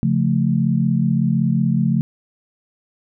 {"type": "chord", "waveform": "sine", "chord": "Db augmented", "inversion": "none", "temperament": "equal", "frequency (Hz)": [138.59, 174.61, 220], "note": ["Db3", "F3", "A3"], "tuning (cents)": [0, 0, 0], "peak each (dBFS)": -19, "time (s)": [0.03, 2.01], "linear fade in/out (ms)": 0, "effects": []}